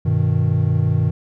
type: chord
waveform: triangle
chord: G augmented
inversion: none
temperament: equal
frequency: 98 / 123.47 / 155.56 Hz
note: G2 / B2 / D#3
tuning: 0 / 0 / 0 cents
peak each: -17 dBFS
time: 0.05-1.11 s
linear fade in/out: 10 ms
effects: none